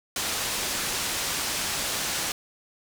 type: low-pass noise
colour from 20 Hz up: white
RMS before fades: -29 dBFS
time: 0.16-2.32 s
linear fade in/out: 2 ms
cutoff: 8200 Hz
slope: 12 dB/octave
effects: none